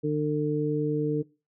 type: harmonic tone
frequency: 149.9 Hz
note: D3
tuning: 36 cents sharp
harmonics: 1 / 2 / 3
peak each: -29 / -28 / -27 dBFS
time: 0.03-1.23 s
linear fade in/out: 20 ms
effects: noise-tail reverb RT60 0.3 s tail -21 dB re dry